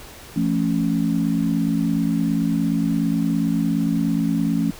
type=chord; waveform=sine; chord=F augmented; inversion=none; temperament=equal with one note detuned; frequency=170.43 / 220 / 277.2 Hz; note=F3 / A3 / C#4; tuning=-42 / 0 / 0 cents; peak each=-22 dBFS; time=0.36-4.71 s; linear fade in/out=5 ms; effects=pink hiss -41 dBFS RMS until 4.79 s